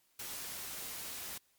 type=noise; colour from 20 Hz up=white; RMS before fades=-43 dBFS; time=0.19-1.38 s; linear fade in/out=5 ms; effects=white hiss -72 dBFS RMS until 1.58 s + MP3 96 kbps